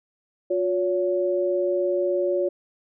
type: tone pair together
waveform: sine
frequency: 358.4 / 565 Hz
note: F4 / C#5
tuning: +45 / +33 cents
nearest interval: minor sixth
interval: 788 cents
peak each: -23 dBFS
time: 0.5-2.49 s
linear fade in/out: 10 ms
effects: none